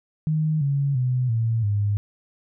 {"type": "tone with pitch steps", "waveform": "sine", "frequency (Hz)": [155.56, 140.2, 126.35, 113.88, 102.63], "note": ["D#3", "C#3", "B2", "A#2", "G#2"], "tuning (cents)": [0, 20, 40, -40, -20], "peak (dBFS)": -19, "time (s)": [0.27, 1.97], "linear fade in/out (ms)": 0, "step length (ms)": 340, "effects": []}